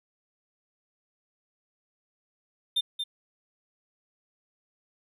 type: tone with echo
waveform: triangle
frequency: 3600 Hz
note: A7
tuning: 39 cents sharp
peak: -21 dBFS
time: 2.76-2.81 s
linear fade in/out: 10 ms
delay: 230 ms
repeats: 1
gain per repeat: -6 dB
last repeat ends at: 3.04 s
effects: none